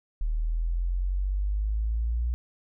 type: exponential sweep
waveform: sine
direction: up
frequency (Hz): 38 to 60.3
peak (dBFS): -24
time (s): 0.21-2.34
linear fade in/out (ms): 0
effects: none